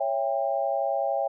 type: chord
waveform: sine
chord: C# diminished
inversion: none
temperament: just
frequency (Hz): 554.4 / 665.2 / 798.3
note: C#5 / E5 / G5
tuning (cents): 0 / +16 / +31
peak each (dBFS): -28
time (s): 0-1.28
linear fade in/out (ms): 10
effects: none